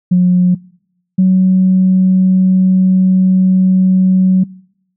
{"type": "tone pair in turn", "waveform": "sine", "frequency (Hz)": [180.1, 186.56], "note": ["F#3", "F#3"], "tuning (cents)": [-46, 15], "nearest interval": "minor second", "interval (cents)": 61, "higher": "second", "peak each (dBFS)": -5, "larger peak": "neither", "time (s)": [[0.11, 0.55], [1.18, 4.44]], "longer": "second", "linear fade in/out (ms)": 10, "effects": ["noise-tail reverb RT60 0.8 s tail -25 dB re dry", "tanh soft clip ceiling -1 dBFS"]}